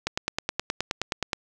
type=click train; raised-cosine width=0.2 ms; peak=-8 dBFS; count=13; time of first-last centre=0.07-1.332 s; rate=9.51 Hz; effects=none